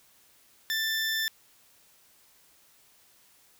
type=tone; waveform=20% pulse; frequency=1772 Hz; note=A6; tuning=12 cents sharp; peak=-22 dBFS; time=0.7-1.28 s; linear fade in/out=0 ms; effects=white hiss -61 dBFS RMS until 3.59 s